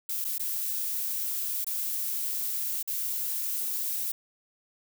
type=noise with dropouts; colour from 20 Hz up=violet; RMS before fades=-31 dBFS; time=0.09-4.12 s; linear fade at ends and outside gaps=5 ms; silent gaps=0.244-0.248 / 0.382-0.395 / 1.645-1.666 / 2.828-2.875 s; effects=none